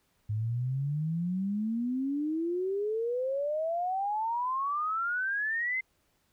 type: exponential sweep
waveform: sine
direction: up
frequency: 103.83 to 2093 Hz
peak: -28 dBFS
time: 0.29-5.81 s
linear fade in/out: 10 ms
effects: pink hiss -72 dBFS RMS until 6.32 s